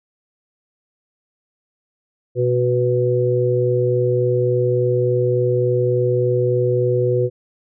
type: harmonic tone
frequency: 123.47 Hz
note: B2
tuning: in tune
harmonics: 1 / 3 / 4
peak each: -19 / -19 / -19 dBFS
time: 2.35-7.3 s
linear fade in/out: 50 ms
effects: none